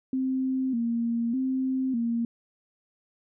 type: tone with vibrato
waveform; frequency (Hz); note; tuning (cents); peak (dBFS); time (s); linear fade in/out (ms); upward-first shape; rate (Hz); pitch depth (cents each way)
sine; 246.9; B3; 0; -24; 0.13-2.25; 2; square; 0.83; 100
effects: none